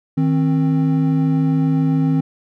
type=tone pair together; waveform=triangle; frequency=157.45 / 264.8 Hz; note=D#3 / C4; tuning=+21 / +21 cents; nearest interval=major sixth; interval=900 cents; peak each=-14 / -15 dBFS; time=0.17-2.21 s; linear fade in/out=10 ms; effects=none